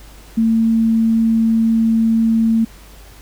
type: tone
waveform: sine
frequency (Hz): 225.5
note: A3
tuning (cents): +43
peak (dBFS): -11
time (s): 0.37-2.65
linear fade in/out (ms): 10
effects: added 50 Hz sine -39 dBFS peak until 3.21 s + pink hiss -44 dBFS RMS until 3.21 s